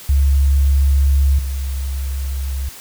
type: tone pair in turn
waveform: sine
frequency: 69.2 / 67.35 Hz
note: C#2 / C#2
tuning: -2 / -49 cents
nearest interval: unison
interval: 47 cents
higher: first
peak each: -10 / -19 dBFS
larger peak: first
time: 0.09-1.39 / 1.39-2.69 s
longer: neither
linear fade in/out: 5 ms
effects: white hiss -37 dBFS RMS until 2.8 s